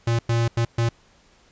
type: tone bursts at uneven times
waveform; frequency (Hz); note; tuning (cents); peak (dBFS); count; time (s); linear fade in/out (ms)
square; 116.54; A#2; 0; -19; 4; 0.07-0.19 / 0.29-0.48 / 0.57-0.65 / 0.78-0.89; 5
effects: pink hiss -57 dBFS RMS until 1.51 s + resampled to 16000 Hz